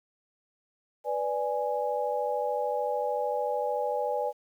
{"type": "chord", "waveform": "sine", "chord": "G# diminished", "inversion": "first", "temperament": "equal", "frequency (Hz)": [493.9, 587.3, 830.6], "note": ["B4", "D5", "G#5"], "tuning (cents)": [0, 0, 0], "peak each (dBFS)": -31, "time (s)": [1.04, 4.33], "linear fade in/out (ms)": 50, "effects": ["10-bit"]}